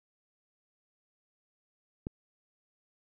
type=click; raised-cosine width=3 ms; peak=-22 dBFS; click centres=2.069 s; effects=none